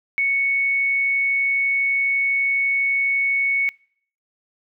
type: tone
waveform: sine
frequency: 2217 Hz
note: C#7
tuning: in tune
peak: -17 dBFS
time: 0.18-3.69 s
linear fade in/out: 0 ms
effects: noise-tail reverb RT60 0.6 s tail -26 dB re dry